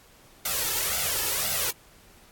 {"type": "noise with flanger", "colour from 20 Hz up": "white", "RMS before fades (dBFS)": -27, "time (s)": [0.45, 1.71], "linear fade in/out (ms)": 5, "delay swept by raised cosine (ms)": [1.4, 2.3], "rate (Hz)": 1.9, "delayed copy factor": 0.75, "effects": ["pink hiss -55 dBFS RMS until 2.31 s", "AAC 64 kbps"]}